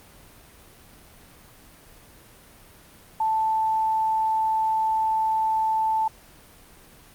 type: tone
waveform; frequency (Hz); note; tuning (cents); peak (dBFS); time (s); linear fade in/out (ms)
sine; 880; A5; 0; -20; 3.2-6.08; 5
effects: pink hiss -50 dBFS RMS until 7.14 s + Opus 32 kbps